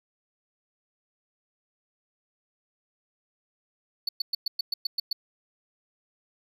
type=tone bursts; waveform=triangle; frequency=4484 Hz; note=C#8; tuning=19 cents sharp; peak=-23 dBFS; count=9; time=4.07-5.13 s; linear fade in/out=5 ms; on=20 ms; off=110 ms; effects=none